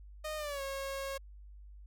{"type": "tone with pitch glide", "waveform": "sawtooth", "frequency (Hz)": [616, 545.6], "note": ["D#5", "C#5"], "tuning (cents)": [-17, -28], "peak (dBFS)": -33, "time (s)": [0.24, 1.18], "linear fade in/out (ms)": 10, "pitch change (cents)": -211, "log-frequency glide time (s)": [0.37, 0.62], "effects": ["added 50 Hz sine -49 dBFS peak until 1.86 s"]}